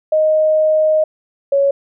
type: tone pair in turn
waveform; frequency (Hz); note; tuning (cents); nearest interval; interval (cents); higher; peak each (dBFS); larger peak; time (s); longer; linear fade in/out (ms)
sine; 622.3 / 556.9; D#5 / C#5; 0 / +8; major second; 192; first; -10; neither; 0.12-1.04 / 1.52-1.71; first; 5
effects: none